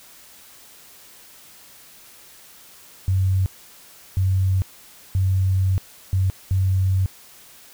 sine tone bursts at uneven times, 94.6 Hz, F#2, 39 cents sharp, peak -16 dBFS, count 5, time 3.08-3.46 / 4.17-4.62 / 5.15-5.78 / 6.13-6.3 / 6.51-7.06 s, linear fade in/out 0 ms, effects white hiss -47 dBFS RMS until 7.73 s

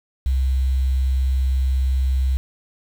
sine tone with quantisation, 65.6 Hz, C2, 5 cents sharp, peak -16 dBFS, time 0.26-2.37 s, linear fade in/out 0 ms, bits 7, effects none

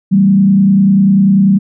sine tone with frequency modulation, 195.1 Hz, G3, 8 cents flat, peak -5 dBFS, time 0.11-1.59 s, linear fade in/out 20 ms, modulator 30.1 Hz, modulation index 0.66, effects none

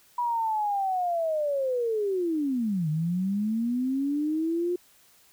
sine linear two-way sweep, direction down then up, 977 to 150 to 358.5 Hz, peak -24 dBFS, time 0.18-4.76 s, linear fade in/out 5 ms, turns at 2.89 s, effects white hiss -59 dBFS RMS until 5.32 s

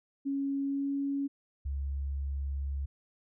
sine tone with pitch glide, 276.7 to 278.9 Hz, C#4 to C#4, -3 to +11 cents, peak -29 dBFS, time 0.25-1.28 s, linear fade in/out 20 ms, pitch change +14 cents, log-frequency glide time 0.63-0.9 s
sine tone, 69.3 Hz, C#2, in tune, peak -31 dBFS, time 1.65-2.86 s, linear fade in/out 10 ms
effects none

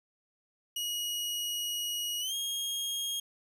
sawtooth tone with pitch glide, 2900 to 3255 Hz, F#7 to G#7, -35 to -36 cents, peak -29 dBFS, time 0.76-3.2 s, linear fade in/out 5 ms, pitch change +199 cents, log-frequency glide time 2.2-2.34 s, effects none

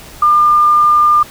sine tone, 1202 Hz, D6, 40 cents sharp, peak -6 dBFS, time 0.22-1.23 s, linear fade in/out 5 ms, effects pink hiss -35 dBFS RMS until 1.3 s

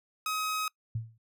sawtooth tone, 1267 Hz, D#6, 31 cents sharp, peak -26 dBFS, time 0.26-0.68 s, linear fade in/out 2 ms
sine tone with exponential decay, 112.5 Hz, A2, 39 cents sharp, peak -27 dBFS, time 0.95-1.18 s, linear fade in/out 5 ms, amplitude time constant 50 ms
effects noise-tail reverb RT60 0.1 s tail -25 dB re dry

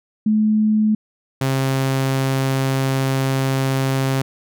sine / sawtooth tone pair in turn, 214.8 / 133.92 Hz, A3 / C3, -41 / +41 cents, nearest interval minor sixth, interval 818 cents, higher first, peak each -13 dBFS, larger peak neither, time 0.26-0.95 / 1.41-4.22 s, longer second, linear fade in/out 5 ms, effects none

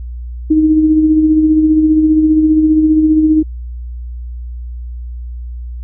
sine tone with tremolo, 311.1 Hz, D#4, in tune, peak -5 dBFS, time 0.5-3.43 s, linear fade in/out 10 ms, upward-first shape sine, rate 15 Hz, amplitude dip 40%, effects added 60 Hz sine -22 dBFS peak until 5.83 s

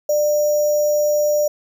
sine tone with sample-and-hold, 595 Hz, D5, 22 cents sharp, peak -14 dBFS, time 0.09-1.48 s, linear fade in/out 5 ms, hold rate 6300 Hz, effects none

